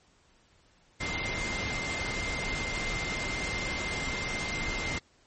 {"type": "tone in noise", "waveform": "sine", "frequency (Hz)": 2093, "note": "C7", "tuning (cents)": 0, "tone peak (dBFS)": -34, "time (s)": [1, 4.99], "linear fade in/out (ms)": 10, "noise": "pink", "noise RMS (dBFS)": -34, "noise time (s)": [1, 4.99], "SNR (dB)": -3, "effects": ["pink hiss -64 dBFS RMS until 5.26 s", "MP3 32 kbps"]}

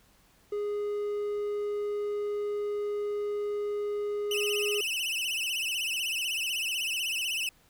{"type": "tone", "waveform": "triangle", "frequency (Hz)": 413.3, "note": "G#4", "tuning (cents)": -8, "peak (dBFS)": -27, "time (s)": [0.52, 4.81], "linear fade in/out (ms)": 5}
{"type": "tone with vibrato", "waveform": "40% pulse", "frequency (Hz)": 2794, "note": "F7", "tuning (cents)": 0, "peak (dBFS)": -28, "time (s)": [4.31, 7.49], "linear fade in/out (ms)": 2, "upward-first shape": "sine", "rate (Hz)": 16, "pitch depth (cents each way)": 150}
{"effects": ["pink hiss -63 dBFS RMS until 7.69 s"]}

